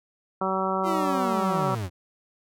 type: harmonic tone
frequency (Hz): 190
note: F#3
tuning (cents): +46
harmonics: 1 / 2 / 3 / 4 / 5 / 6 / 7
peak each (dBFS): -31 / -31 / -31 / -31 / -31 / -31 / -31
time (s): 0.41-1.75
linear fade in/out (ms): 5
type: linear sweep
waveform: 40% pulse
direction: down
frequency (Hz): 351.1 to 82.41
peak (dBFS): -27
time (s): 0.83-1.9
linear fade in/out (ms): 50
effects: none